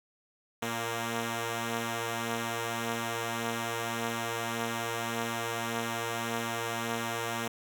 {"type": "tone pair together", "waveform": "5% pulse", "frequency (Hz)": [115.73, 233.2], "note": ["A#2", "A#3"], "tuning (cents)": [-12, 1], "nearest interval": "octave", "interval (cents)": 1213, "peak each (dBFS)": -23, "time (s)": [0.62, 7.48], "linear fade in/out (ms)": 5, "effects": []}